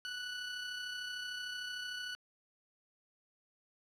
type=tone with amplitude modulation; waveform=20% pulse; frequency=1480 Hz; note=F#6; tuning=in tune; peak=-33 dBFS; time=0.05-2.15 s; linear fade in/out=0 ms; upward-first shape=sine; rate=33.3 Hz; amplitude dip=35%; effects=low-pass 7000 Hz 12 dB/octave + 11-bit